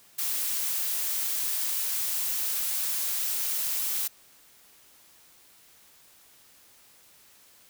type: noise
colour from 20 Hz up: blue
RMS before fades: -29 dBFS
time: 0.18-4.08 s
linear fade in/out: 10 ms
effects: white hiss -57 dBFS RMS until 7.69 s